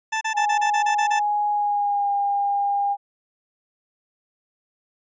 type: tone bursts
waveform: 20% pulse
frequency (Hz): 880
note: A5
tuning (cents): 0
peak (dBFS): -17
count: 9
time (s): 0.12-1.196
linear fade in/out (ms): 10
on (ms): 92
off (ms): 31
type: tone with pitch glide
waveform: sine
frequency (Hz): 830.6 to 806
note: G#5 to G5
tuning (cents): 0 to +48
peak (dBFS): -19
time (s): 0.33-2.97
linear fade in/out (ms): 50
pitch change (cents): -52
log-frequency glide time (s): 1.5-2.11
effects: resampled to 16000 Hz